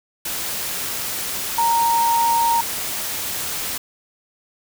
sine tone in noise, 929 Hz, A#5, 6 cents flat, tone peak -15 dBFS, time 1.58-2.61 s, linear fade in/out 5 ms, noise white, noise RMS -26 dBFS, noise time 0.25-3.78 s, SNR +8 dB, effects none

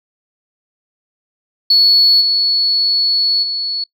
sine tone with level steps, 4402 Hz, C#8, 13 cents flat, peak -6 / -11 / -17 dBFS, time 1.7-3.84 s, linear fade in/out 5 ms, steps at 2.2 / 3.42 s, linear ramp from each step 20 ms, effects noise-tail reverb RT60 0.1 s tail -22 dB re dry + tanh soft clip ceiling -2 dBFS

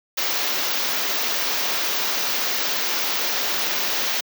white band-stop noise, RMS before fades -23 dBFS, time 0.17-4.21 s, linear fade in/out 10 ms, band 6400 to 15000 Hz, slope 48 dB/octave, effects high-pass 300 Hz 12 dB/octave

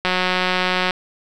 click train, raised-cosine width 0.3 ms, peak -3 dBFS, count 158, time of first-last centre 0.05-0.908 s, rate 183 Hz, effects none

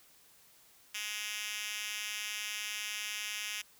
5% pulse tone with high-pass filter, 210 Hz, G#3, 19 cents sharp, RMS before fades -39 dBFS, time 0.94-3.62 s, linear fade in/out 10 ms, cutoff 3100 Hz, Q 1.8, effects white hiss -62 dBFS RMS until 3.79 s

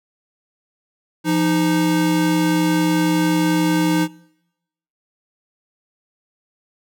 square tone pair together, 171.78 / 310 Hz, F3 / D#4, -28 / -6 cents, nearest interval minor seventh, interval 1022 cents, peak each -21 / -18 dBFS, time 1.24-4.08 s, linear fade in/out 50 ms, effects noise-tail reverb RT60 0.9 s tail -23 dB re dry

